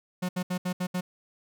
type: tone bursts at uneven times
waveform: 45% pulse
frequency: 181.1 Hz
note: F#3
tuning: 37 cents flat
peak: -27 dBFS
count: 6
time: 0.22-0.29 / 0.36-0.43 / 0.5-0.58 / 0.65-0.73 / 0.8-0.87 / 0.94-1.01 s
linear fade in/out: 10 ms
effects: none